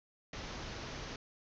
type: low-pass noise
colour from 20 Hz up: pink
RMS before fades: -44 dBFS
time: 0.33-1.16 s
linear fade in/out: 2 ms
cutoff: 6400 Hz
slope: 96 dB/octave
effects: none